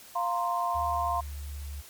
sine chord, F suspended fourth, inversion none, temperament just, 698.5 / 931.3 / 1047.7 Hz, F5 / Bb5 / C6, 0 / -2 / +2 cents, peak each -30 / -33 / -29 dBFS, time 0.15-1.21 s, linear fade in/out 10 ms
sine tone with pitch glide, 74.7 to 71.53 Hz, D2 to D2, +30 to -45 cents, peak -35 dBFS, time 0.74-1.82 s, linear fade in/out 20 ms, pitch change -75 cents, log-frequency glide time 0.89-1.26 s
effects white hiss -50 dBFS RMS until 1.89 s + MP3 96 kbps

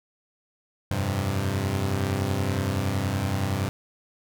sawtooth chord, F suspended second, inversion none, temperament equal, 87.31 / 98 / 130.81 Hz, F2 / G2 / C3, 0 / 0 / 0 cents, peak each -28 / -22 / -26 dBFS, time 0.91-3.69 s, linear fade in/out 0 ms, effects none

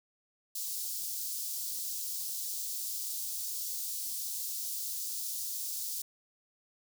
white high-pass noise, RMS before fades -37 dBFS, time 0.55-6.02 s, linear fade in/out 5 ms, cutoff 4500 Hz, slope 24 dB/octave, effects none

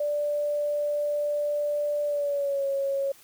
sine tone with pitch glide, 587.3 to 551.1 Hz, D5 to C#5, 0 to -10 cents, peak -24 dBFS, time 0-3.12 s, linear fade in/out 5 ms, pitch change -110 cents, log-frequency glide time 2.04-2.66 s, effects white hiss -54 dBFS RMS until 3.23 s

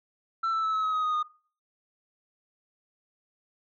sine tone with pitch steps, 1338 / 1321.9 / 1305.9 / 1290.2 / 1274.6 / 1259.3 / 1244.1 / 1229.1 Hz, E6 / E6 / E6 / E6 / D#6 / D#6 / D#6 / D#6, +25 / +4 / -17 / -38 / +41 / +20 / -1 / -22 cents, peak -22 dBFS, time 0.43-1.23 s, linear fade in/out 10 ms, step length 100 ms, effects noise-tail reverb RT60 0.4 s tail -20 dB re dry + tanh soft clip ceiling -24 dBFS

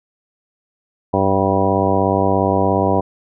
harmonic tone with a mistuned harmonic, 97 Hz, G2, 18 cents flat, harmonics 1 / 2 / 3 / 4 / 5 / 6 / 7 / 8 / 10, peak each -22 / -22 / -22 / -22 / -22 / -22 / -22 / -22 / -22 dBFS, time 1.13-3.01 s, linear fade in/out 10 ms, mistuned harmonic 1, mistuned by -16 cents, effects none

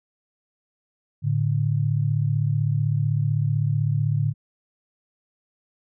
sine tone pair together, 110 / 145.82 Hz, A2 / D3, 0 / -12 cents, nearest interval perfect fourth, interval 488 cents, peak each -22 dBFS, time 1.22-4.34 s, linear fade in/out 50 ms, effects none

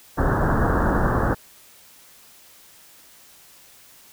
pink low-pass noise, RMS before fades -20 dBFS, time 0.17-1.35 s, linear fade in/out 20 ms, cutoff 1700 Hz, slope 96 dB/octave, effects white hiss -50 dBFS RMS until 4.12 s

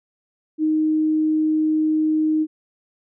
sine tone, 311.1 Hz, D#4, in tune, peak -16 dBFS, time 0.58-2.47 s, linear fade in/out 50 ms, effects none

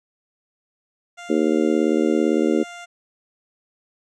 15% pulse tone, 698.5 Hz, F5, in tune, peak -29 dBFS, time 1.17-2.86 s, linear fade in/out 20 ms
harmonic tone, 77.78 Hz, D#2, in tune, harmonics 3 / 4 / 5 / 6 / 7, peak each -22 / -20 / -22 / -25 / -27 dBFS, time 1.29-2.64 s, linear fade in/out 20 ms
effects resampled to 22050 Hz

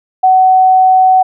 sine tone, 750 Hz, F#5, 23 cents sharp, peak -4 dBFS, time 0.23-1.23 s, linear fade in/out 10 ms, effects none

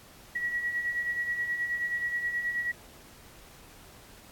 sine beating tone pair, 1916 / 1925.4 Hz, A#6 / B6, +47 / -45 cents, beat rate 9.4 Hz, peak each -37 / -29 dBFS, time 0.35-2.72 s, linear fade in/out 10 ms, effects pink hiss -53 dBFS RMS until 4.31 s + AAC 64 kbps

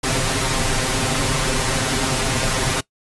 pink noise with comb filter, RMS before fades -20 dBFS, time 0.03-2.81 s, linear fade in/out 10 ms, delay 7.6 ms, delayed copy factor +0.95, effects noise-tail reverb RT60 0.1 s tail -20 dB re dry + resampled to 24000 Hz

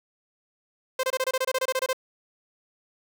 sawtooth tone bursts, 520 Hz, C5, 11 cents flat, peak -19 dBFS, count 14, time 0.99-1.931 s, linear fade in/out 5 ms, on 44 ms, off 25 ms, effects none

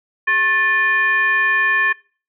sine tone with frequency modulation, 1760 Hz, A6, in tune, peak -13 dBFS, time 0.27-1.93 s, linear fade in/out 10 ms, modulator 678 Hz, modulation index 0.7, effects noise-tail reverb RT60 0.4 s tail -23 dB re dry

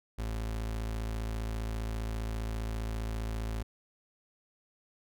35% pulse tone, 55 Hz, A1, in tune, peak -31 dBFS, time 0.18-3.63 s, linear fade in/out 10 ms, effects none

